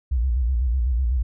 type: tone with vibrato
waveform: sine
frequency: 61.74 Hz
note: B1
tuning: in tune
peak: -18 dBFS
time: 0.11-1.23 s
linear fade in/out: 10 ms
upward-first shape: square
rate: 8 Hz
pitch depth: 120 cents each way
effects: none